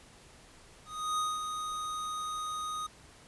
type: tone with ADSR envelope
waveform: square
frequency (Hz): 1244.5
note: D#6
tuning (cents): 0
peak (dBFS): -29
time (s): 0.85-2.87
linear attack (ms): 330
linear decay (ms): 210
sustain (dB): -6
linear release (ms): 10
effects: pink hiss -56 dBFS RMS until 3.27 s + resampled to 24000 Hz